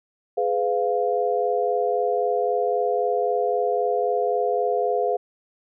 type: chord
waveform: sine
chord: F diminished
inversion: first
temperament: just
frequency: 419.1 / 502.9 / 698.5 Hz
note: Ab4 / Cb5 / F5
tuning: +16 / +31 / 0 cents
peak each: -24 dBFS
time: 0.37-5.17 s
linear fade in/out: 10 ms
effects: none